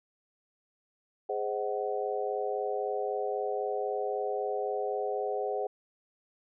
sine chord, Ab dominant seventh, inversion none, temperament just, 415.3 / 519.1 / 623 / 747.5 Hz, Ab4 / C5 / Eb5 / Gb5, 0 / -14 / +2 / +17 cents, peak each -33 / -35 / -38 / -35 dBFS, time 1.29-5.67 s, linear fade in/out 5 ms, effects none

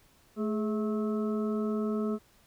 harmonic tone with a mistuned harmonic, 217.1 Hz, A3, 23 cents flat, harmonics 1 / 2 / 3 / 5 / 6, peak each -29 / -33 / -43 / -48 / -43 dBFS, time 0.36-2.19 s, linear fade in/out 50 ms, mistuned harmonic 2, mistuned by -59 cents, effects pink hiss -63 dBFS RMS until 2.46 s

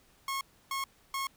sawtooth tone bursts, 1088 Hz, C#6, 33 cents flat, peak -28 dBFS, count 3, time 0.28-1.27 s, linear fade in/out 2 ms, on 130 ms, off 300 ms, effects pink hiss -64 dBFS RMS until 1.36 s

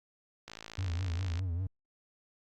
click train, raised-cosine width 0.2 ms, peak -26 dBFS, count 51, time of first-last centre 0.48-1.392 s, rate 54.8 Hz
triangle tone with vibrato, 88.9 Hz, F2, 31 cents sharp, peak -29 dBFS, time 0.78-1.67 s, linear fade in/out 5 ms, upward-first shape triangle, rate 5 Hz, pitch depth 150 cents each way
effects Opus 48 kbps

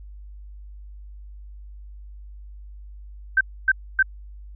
sine tone bursts, 1551 Hz, G6, 19 cents flat, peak -13 dBFS, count 3, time 3.37-4.027 s, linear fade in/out 5 ms, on 39 ms, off 270 ms, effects added 50 Hz sine -38 dBFS peak until 4.55 s

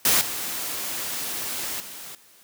white noise with level steps, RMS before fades -19 / -30 / -39 dBFS, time 0.05-2.15 s, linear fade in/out 2 ms, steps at 0.21 / 1.8 s, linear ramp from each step 2 ms, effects white hiss -54 dBFS RMS until 2.43 s + high-pass 100 Hz 12 dB/octave

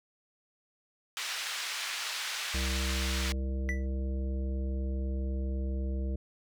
white band-pass noise, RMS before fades -36 dBFS, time 1.17-3.32 s, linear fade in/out 0 ms, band 1200 to 4500 Hz, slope 12 dB/octave
harmonic tone, 66 Hz, C2, 16 cents sharp, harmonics 1 / 3 / 5 / 7 / 9, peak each -30 / -40 / -44 / -47 / -49 dBFS, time 2.54-6.16 s, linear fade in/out 5 ms
triangle tone with exponential decay, 1975.5 Hz, B6, in tune, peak -27 dBFS, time 3.69-3.86 s, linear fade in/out 0 ms, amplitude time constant 36 ms
effects none

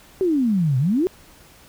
sine exponential two-way sweep, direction down then up, 392 to 123.47 to 392 Hz, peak -16 dBFS, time 0.21-1.07 s, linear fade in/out 0 ms, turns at 0.78 s, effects pink hiss -49 dBFS RMS until 1.68 s

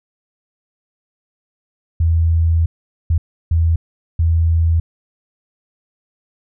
sine tone bursts at uneven times, 82.41 Hz, E2, in tune, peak -11 dBFS, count 4, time 2-2.66 / 3.1-3.18 / 3.51-3.76 / 4.19-4.8 s, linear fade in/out 5 ms, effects none

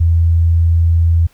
sine tone, 83.4 Hz, E2, 21 cents sharp, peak -8 dBFS, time 0-1.27 s, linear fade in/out 10 ms, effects pink hiss -53 dBFS RMS until 1.33 s

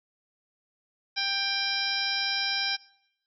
harmonic tone with a mistuned harmonic, 790 Hz, G5, 13 cents sharp, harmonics 1 / 2 / 3 / 4 / 5 / 6 / 7, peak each -38 / -34 / -33 / -35 / -32 / -32 / -34 dBFS, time 1.16-2.77 s, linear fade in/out 20 ms, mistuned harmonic 6, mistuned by +84 cents, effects noise-tail reverb RT60 0.8 s tail -23 dB re dry

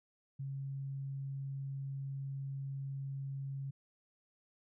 sine tone, 136.9 Hz, C#3, 21 cents flat, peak -38 dBFS, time 0.39-3.71 s, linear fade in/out 10 ms, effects none

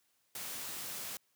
white noise, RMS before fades -42 dBFS, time 0.35-1.17 s, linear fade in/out 2 ms, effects white hiss -75 dBFS RMS until 1.35 s + high-pass 80 Hz 12 dB/octave

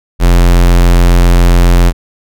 square tone, 43.65 Hz, F1, in tune, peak -4 dBFS, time 0.19-1.93 s, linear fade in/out 50 ms, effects none

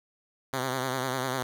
5% pulse tone with vibrato, 130 Hz, C3, 11 cents flat, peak -17 dBFS, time 0.53-1.43 s, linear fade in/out 2 ms, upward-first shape triangle, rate 10 Hz, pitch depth 80 cents each way, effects none

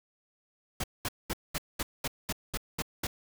pink noise bursts, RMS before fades -32 dBFS, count 10, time 0.8-3.07 s, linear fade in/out 5 ms, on 38 ms, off 210 ms, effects none

